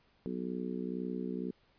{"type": "harmonic tone", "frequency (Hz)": 62, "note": "B1", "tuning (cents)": 7, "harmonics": [3, 4, 5, 6, 7], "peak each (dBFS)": [-39, -39, -45, -42, -44], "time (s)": [0.26, 1.51], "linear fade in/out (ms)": 0, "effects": ["pink hiss -69 dBFS RMS until 1.78 s", "resampled to 11025 Hz"]}